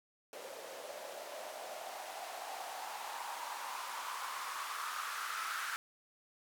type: noise with band-pass filter sweep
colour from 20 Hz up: blue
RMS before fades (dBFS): -43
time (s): 0.33-5.76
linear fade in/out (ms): 0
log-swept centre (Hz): 510 to 1400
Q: 4.8
effects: none